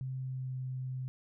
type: tone with pitch glide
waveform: sine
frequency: 130.81 to 129.23 Hz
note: C3 to C3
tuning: 0 to -21 cents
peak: -35 dBFS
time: 0.01-1.08 s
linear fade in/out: 0 ms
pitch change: -21 cents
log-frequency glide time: 0.16-0.55 s
effects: none